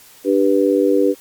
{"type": "harmonic tone", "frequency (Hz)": 98, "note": "G2", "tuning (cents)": 0, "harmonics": [3, 4, 5], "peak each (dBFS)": [-16, -16, -16], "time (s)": [0.24, 1.15], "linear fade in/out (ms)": 50, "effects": ["white hiss -45 dBFS RMS until 1.2 s", "MP3 96 kbps"]}